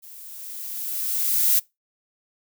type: noise with level ramp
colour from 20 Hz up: violet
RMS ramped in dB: -44 to -17 dBFS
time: 0.02-1.6 s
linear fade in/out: 20 ms
effects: noise-tail reverb RT60 0.2 s tail -22 dB re dry